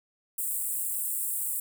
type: high-pass noise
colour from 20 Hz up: pink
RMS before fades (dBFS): -31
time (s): 0.38-1.6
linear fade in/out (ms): 5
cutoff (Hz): 7800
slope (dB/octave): 96
effects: none